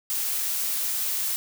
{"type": "noise", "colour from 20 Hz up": "blue", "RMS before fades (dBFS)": -27, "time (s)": [0.1, 1.36], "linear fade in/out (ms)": 0, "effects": []}